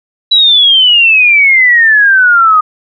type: exponential sweep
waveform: sine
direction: down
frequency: 3951 to 1231 Hz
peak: -3 dBFS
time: 0.31-2.61 s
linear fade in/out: 10 ms
effects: none